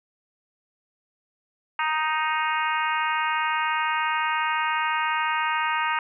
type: harmonic tone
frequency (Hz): 311.4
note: D#4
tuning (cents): +2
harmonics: 3 / 4 / 5 / 6 / 7 / 8 / 9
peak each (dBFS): -26 / -28 / -30 / -32 / -33 / -34 / -35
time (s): 1.79-5.99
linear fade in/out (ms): 2
effects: none